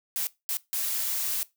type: noise bursts at uneven times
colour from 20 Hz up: blue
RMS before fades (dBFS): -29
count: 3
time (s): 0.16-0.27 / 0.49-0.57 / 0.73-1.43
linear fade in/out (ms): 0
effects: noise-tail reverb RT60 0.2 s tail -19 dB re dry